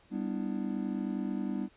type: chord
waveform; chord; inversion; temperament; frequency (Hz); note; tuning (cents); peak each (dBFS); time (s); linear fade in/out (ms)
triangle; E minor seventh; first; just; 197.78 / 247.2 / 296.7 / 329.6; G3 / B3 / D4 / E4; +16 / +2 / +18 / 0; -33 / -34 / -36 / -39; 0.1-1.69; 50
effects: pink hiss -63 dBFS RMS until 1.76 s + resampled to 8000 Hz